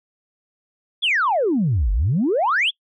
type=exponential two-way sweep; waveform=sine; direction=down then up; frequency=3582 to 44.86 to 3582 Hz; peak=-15 dBFS; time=1.02-2.71 s; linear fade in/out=20 ms; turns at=1.92 s; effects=noise-tail reverb RT60 0.1 s tail -25 dB re dry + tanh soft clip ceiling -12 dBFS